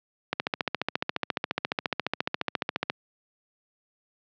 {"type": "click train", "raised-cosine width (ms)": 0.3, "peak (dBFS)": -9, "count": 38, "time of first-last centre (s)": [0.33, 2.899], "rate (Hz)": 14.4, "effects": ["high-pass 150 Hz 12 dB/octave", "low-pass 5000 Hz 12 dB/octave"]}